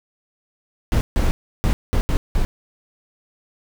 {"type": "noise bursts at uneven times", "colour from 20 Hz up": "brown", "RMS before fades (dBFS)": -17, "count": 6, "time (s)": [[0.92, 1.01], [1.16, 1.31], [1.64, 1.73], [1.93, 2.01], [2.09, 2.17], [2.35, 2.45]], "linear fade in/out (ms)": 0, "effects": []}